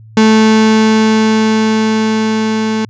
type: tone with level ramp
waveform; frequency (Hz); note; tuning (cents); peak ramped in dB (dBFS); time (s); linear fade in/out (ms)
35% pulse; 219; A3; -8; -3 to -11; 0.17-2.85; 2
effects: added 110 Hz sine -34 dBFS peak until 2.89 s + resampled to 16000 Hz